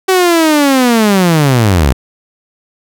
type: linear sweep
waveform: sawtooth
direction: down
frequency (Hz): 382.1 to 59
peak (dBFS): -3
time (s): 0.08-1.93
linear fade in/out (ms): 10
effects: none